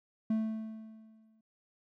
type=tone with exponential decay; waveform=triangle; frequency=220 Hz; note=A3; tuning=in tune; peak=-24 dBFS; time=0.3-1.41 s; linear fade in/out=5 ms; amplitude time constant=240 ms; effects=none